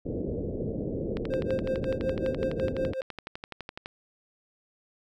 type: low-pass noise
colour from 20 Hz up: white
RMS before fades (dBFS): -32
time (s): 0.05-2.94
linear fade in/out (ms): 10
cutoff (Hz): 520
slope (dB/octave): 48
type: click train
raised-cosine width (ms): 0.3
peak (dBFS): -21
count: 33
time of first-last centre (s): 1.17-3.859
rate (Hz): 11.9
type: tone with tremolo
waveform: triangle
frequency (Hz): 525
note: C5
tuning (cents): +6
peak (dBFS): -23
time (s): 1.3-3.01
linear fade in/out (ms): 5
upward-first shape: triangle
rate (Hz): 5.4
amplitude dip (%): 100
effects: none